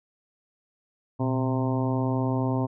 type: harmonic tone with a mistuned harmonic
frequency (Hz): 130.81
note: C3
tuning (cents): 0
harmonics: 1 / 2 / 3 / 4 / 5 / 6 / 7 / 8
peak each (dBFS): -26 / -27 / -34 / -36 / -35 / -40 / -35 / -40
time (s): 1.19-2.67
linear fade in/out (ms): 20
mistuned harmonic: 1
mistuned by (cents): -110
effects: none